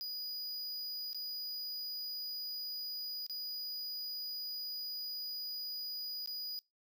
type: tone with dropouts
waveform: square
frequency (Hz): 4922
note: D#8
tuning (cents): -20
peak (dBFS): -39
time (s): 0.01-6.59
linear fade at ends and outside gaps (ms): 0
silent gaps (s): 1.131-1.146 / 3.265-3.297 / 6.26-6.274
effects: noise-tail reverb RT60 0.2 s tail -21 dB re dry